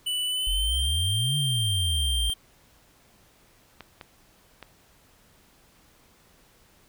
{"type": "tone with pitch glide", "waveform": "square", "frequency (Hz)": [2975, 3170], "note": ["F#7", "G7"], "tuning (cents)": [9, 19], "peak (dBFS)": -26, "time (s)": [0.06, 2.34], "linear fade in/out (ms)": 10, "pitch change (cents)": 110, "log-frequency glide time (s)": [0.26, 0.87]}
{"type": "exponential two-way sweep", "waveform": "sine", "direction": "up then down", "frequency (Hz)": [40.65, 146.3, 53.6], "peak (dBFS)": -25, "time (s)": [0.47, 2.3], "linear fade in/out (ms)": 0, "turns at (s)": 1.37}
{"type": "clicks", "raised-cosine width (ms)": 0.3, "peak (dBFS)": -24, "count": 3, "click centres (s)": [3.807, 4.012, 4.627]}
{"effects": ["pink hiss -59 dBFS RMS until 6.88 s"]}